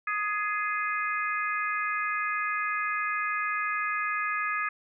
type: harmonic tone with a mistuned harmonic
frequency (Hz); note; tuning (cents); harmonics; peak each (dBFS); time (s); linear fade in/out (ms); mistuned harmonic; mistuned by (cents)
415.3; G#4; 0; 3 / 4 / 5 / 6; -30 / -32 / -34 / -36; 0.07-4.69; 5; 4; +19
effects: none